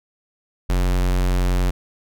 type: tone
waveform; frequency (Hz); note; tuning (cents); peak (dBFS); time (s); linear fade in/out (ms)
square; 45.34; F#1; -34; -17; 0.69-1.71; 10
effects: none